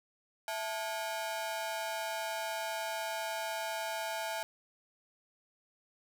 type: ring-modulated tone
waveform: sawtooth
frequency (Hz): 770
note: G5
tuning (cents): -31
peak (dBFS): -28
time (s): 0.48-4.43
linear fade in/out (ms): 0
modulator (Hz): 108
effects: none